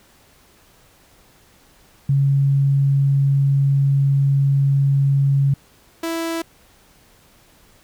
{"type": "tone pair in turn", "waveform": ["sine", "sawtooth"], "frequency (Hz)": [138.59, 330.4], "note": ["C#3", "E4"], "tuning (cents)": [0, 4], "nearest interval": "octave + minor third", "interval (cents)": 1504, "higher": "second", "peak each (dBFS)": [-13, -18], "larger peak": "first", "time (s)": [[2.09, 5.54], [6.03, 6.42]], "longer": "first", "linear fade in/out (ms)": 5, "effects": ["pink hiss -53 dBFS RMS until 7.83 s"]}